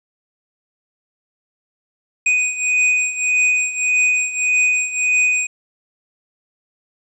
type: beating tone pair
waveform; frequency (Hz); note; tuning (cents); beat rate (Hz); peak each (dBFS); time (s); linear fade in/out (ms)
square; 2489 / 2490.7; D#7 / D#7; 0 / +1; 1.7; -21 / -17; 2.26-5.47; 5
effects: resampled to 22050 Hz + 9-bit